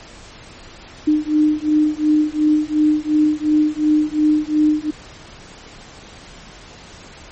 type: beating tone pair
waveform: sine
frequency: 302.7 / 305.5 Hz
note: D#4 / D#4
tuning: -48 / -32 cents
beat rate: 2.8 Hz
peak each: -16 / -16 dBFS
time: 1.07-4.91 s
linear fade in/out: 10 ms
effects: pink hiss -40 dBFS RMS until 7.31 s + MP3 32 kbps